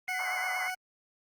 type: tone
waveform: 20% pulse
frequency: 740 Hz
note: F#5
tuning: in tune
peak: -29 dBFS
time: 0.08-0.75 s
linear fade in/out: 10 ms
type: tone with vibrato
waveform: sine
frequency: 2093 Hz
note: C7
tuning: in tune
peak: -33 dBFS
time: 0.08-0.7 s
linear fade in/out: 0 ms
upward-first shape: sine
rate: 8.6 Hz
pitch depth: 81 cents each way
type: band-pass noise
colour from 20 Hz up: white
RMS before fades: -40 dBFS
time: 0.19-0.68 s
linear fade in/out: 0 ms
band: 640 to 1600 Hz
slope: 48 dB/octave
effects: Opus 48 kbps